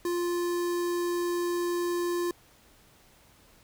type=tone with notch filter; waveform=square; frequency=349.2 Hz; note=F4; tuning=in tune; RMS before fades=-29 dBFS; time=0.05-2.31 s; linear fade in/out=2 ms; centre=2700 Hz; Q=1.4; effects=pink hiss -59 dBFS RMS until 3.63 s